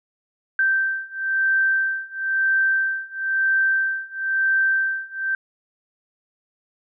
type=beating tone pair; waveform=sine; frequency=1561 / 1562 Hz; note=G6 / G6; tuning=-8 / -7 cents; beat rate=1 Hz; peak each=-22 / -21 dBFS; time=0.59-5.35 s; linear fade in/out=2 ms; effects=none